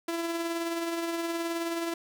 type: tone with tremolo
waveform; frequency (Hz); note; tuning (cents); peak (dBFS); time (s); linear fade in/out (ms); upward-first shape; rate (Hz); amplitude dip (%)
sawtooth; 335.4; E4; +30; -24; 0.08-1.94; 5; triangle; 19; 40
effects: none